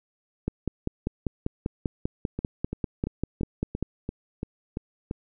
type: two click trains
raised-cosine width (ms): 3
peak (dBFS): -13 / -17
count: 18 / 9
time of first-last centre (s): 0.48-3.826 / 2.39-5.111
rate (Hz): 5.08 / 2.94
effects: none